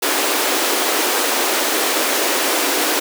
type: high-pass noise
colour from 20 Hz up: pink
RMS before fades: -18 dBFS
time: 0.02-3 s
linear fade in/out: 10 ms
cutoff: 280 Hz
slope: 48 dB/octave
effects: none